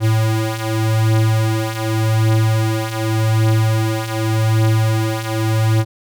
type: beating tone pair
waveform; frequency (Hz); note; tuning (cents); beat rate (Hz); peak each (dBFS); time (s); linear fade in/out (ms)
square; 110 / 110.86; A2 / A2; 0 / +13; 0.86; -20 / -16; 0-5.85; 50
effects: none